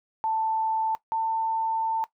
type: tone pair in turn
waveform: sine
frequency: 885 / 894.8 Hz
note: A5 / A5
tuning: +10 / +29 cents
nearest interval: unison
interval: 19 cents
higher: second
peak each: -23 dBFS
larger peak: neither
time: 0.24-0.95 / 1.12-2.04 s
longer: second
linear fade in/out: 0 ms
effects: noise-tail reverb RT60 0.1 s tail -17 dB re dry